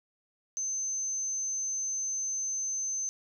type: tone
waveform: sine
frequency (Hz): 6200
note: G8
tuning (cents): -20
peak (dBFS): -30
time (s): 0.57-3.09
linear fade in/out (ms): 0
effects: none